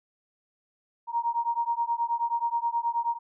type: beating tone pair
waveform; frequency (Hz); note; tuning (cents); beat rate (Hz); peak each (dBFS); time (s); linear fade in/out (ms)
sine; 932.3 / 941.7; A#5 / A#5; 0 / +17; 9.4; -28 / -28; 1.07-3.19; 50
effects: none